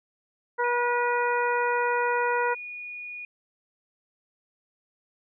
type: harmonic tone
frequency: 483.3 Hz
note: B4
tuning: 38 cents flat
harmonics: 1 / 2 / 3 / 4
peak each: -27 / -26 / -29 / -34 dBFS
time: 0.58-2.55 s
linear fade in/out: 20 ms
type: tone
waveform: sine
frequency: 2452 Hz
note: D#7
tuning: 26 cents flat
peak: -35 dBFS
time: 0.64-3.25 s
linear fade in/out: 2 ms
effects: none